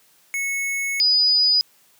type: tone pair in turn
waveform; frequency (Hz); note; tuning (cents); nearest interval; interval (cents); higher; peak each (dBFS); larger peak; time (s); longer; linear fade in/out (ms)
square / sine; 2200 / 4953; C#7 / D#8; -14 / -9; octave + major second; 1405; second; -23 / -14; second; 0.34-1 / 1-1.61; first; 0
effects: white hiss -57 dBFS RMS until 1.99 s + high-pass 100 Hz 12 dB/octave